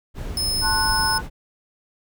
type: noise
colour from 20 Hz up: brown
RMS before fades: -29 dBFS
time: 0.14-1.3 s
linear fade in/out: 50 ms
type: tone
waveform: sawtooth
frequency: 5200 Hz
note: E8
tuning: 24 cents flat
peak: -19 dBFS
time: 0.37-1.18 s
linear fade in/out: 2 ms
type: chord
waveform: sine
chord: F# diminished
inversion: first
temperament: equal with one note detuned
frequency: 880 / 1063 / 1480 Hz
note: A5 / C6 / F#6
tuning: 0 / +27 / 0 cents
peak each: -24 / -28 / -24 dBFS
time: 0.61-1.22 s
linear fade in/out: 50 ms
effects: none